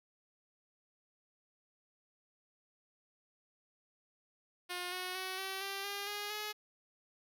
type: tone with pitch steps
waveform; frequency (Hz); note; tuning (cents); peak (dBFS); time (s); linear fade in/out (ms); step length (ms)
5% pulse; 357.6 / 366.2 / 374.9 / 383.9 / 393.1 / 402.6 / 412.2 / 422.1; F4 / F#4 / F#4 / G4 / G4 / G4 / G#4 / G#4; +41 / -18 / +23 / -36 / +5 / +46 / -13 / +28; -27; 4.69-6.53; 20; 230
effects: none